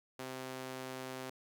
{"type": "tone with high-pass filter", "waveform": "sawtooth", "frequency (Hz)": 130, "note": "C3", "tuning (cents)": -11, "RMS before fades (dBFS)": -44, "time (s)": [0.19, 1.3], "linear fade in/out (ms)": 5, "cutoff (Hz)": 310, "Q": 0.73, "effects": []}